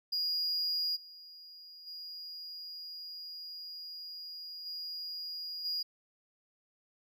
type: tone with level steps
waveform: triangle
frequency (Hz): 4866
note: D#8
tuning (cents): -39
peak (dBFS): -29 / -48 / -41 / -37 / -31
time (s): 0.12-5.83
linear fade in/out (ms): 10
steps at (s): 0.95 / 1.86 / 4.65 / 5.64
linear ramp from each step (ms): 20
effects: none